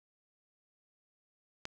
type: click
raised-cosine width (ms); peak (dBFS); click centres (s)
0.2; -21; 1.654
effects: none